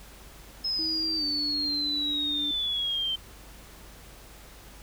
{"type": "exponential sweep", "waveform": "sine", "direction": "down", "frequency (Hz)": [5180, 3100], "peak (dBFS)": -26, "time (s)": [0.64, 3.16], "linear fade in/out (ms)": 10}
{"type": "tone with pitch glide", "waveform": "sine", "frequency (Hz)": [320, 291.8], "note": ["D#4", "D4"], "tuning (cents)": [49, -11], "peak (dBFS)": -35, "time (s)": [0.79, 2.51], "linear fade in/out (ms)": 0, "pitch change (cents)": -160, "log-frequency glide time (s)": [1.16, 1.24]}
{"effects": ["added 50 Hz sine -50 dBFS peak until 4.82 s", "pink hiss -50 dBFS RMS until 4.82 s"]}